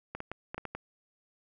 clicks, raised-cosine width 0.5 ms, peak -22 dBFS, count 7, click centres 0.15 / 0.204 / 0.316 / 0.545 / 0.58 / 0.653 / 0.75 s, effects none

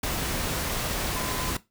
sine tone in noise, 1018 Hz, C6, 48 cents flat, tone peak -36 dBFS, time 1.16-1.51 s, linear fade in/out 5 ms, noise pink, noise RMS -29 dBFS, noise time 0.03-1.57 s, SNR -10 dB, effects noise-tail reverb RT60 0.2 s tail -17 dB re dry

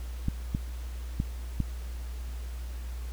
clicks, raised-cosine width 5 ms, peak -15 dBFS, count 4, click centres 0.284 / 0.549 / 1.201 / 1.603 s, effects added 60 Hz sine -34 dBFS peak until 3.12 s + pink hiss -51 dBFS RMS until 3.12 s

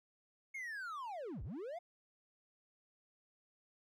triangle linear two-way sweep, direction down then up, 2200 to 41.61 to 729 Hz, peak -40 dBFS, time 0.54-1.79 s, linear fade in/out 10 ms, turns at 1.43 s, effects none

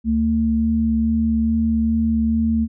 sine tone pair together, 75.17 / 225.6 Hz, D2 / A3, +41 / +44 cents, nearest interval octave + perfect fifth, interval 1903 cents, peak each -23 / -16 dBFS, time 0.04-2.68 s, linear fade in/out 50 ms, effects none

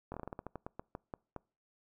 slowing click train, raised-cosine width 1 ms, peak -27 dBFS, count 15, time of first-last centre 0.12-1.363 s, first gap 21 ms, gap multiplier 1.2, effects noise-tail reverb RT60 0.4 s tail -26 dB re dry

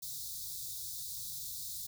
white band-stop noise, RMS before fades -42 dBFS, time 0.02-1.87 s, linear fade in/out 10 ms, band 160 to 3600 Hz, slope 96 dB/octave, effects none

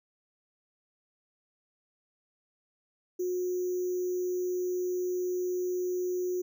sine tone with sample-and-hold, 361.6 Hz, F#4, 40 cents flat, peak -28 dBFS, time 3.19-6.42 s, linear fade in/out 10 ms, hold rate 6300 Hz, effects none

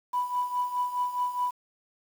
sine tone with tremolo, 987.8 Hz, B5, in tune, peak -22 dBFS, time 0.13-1.51 s, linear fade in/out 10 ms, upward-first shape triangle, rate 4.8 Hz, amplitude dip 80%, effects tanh soft clip ceiling -19 dBFS + 8-bit

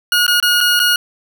20% pulse tone with dropouts, 1441 Hz, F#6, 46 cents flat, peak -6 dBFS, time 0.12-0.96 s, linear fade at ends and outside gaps 2 ms, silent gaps 0.266-0.279 / 0.401-0.426 / 0.606-0.61 / 0.794-0.799 s, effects none

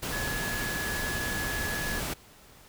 sine tone in noise, 1693 Hz, G#6, 33 cents sharp, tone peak -33 dBFS, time 0.12-2 s, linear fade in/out 10 ms, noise pink, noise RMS -33 dBFS, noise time 0.02-2.14 s, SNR -3 dB, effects pink hiss -54 dBFS RMS until 2.68 s

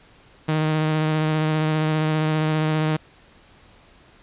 sawtooth tone with vibrato, 155.56 Hz, D#3, in tune, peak -15 dBFS, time 0.48-2.97 s, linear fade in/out 10 ms, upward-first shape triangle, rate 15 Hz, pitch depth 19 cents each way, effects pink hiss -52 dBFS RMS until 4.22 s + resampled to 8000 Hz

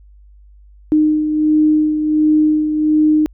sine beating tone pair, 306.3 / 307.7 Hz, D#4 / D#4, -27 / -19 cents, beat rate 1.4 Hz, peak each -11 / -20 dBFS, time 0.92-3.26 s, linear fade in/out 0 ms, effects added 50 Hz sine -41 dBFS peak until 3.33 s

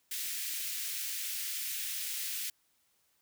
white high-pass noise, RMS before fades -37 dBFS, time 0.11-2.5 s, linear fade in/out 5 ms, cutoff 1900 Hz, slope 24 dB/octave, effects white hiss -73 dBFS RMS until 3.21 s

